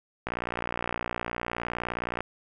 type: click train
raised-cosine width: 0.5 ms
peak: -15 dBFS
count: 116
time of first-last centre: 0.27-2.206 s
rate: 59.4 Hz
effects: none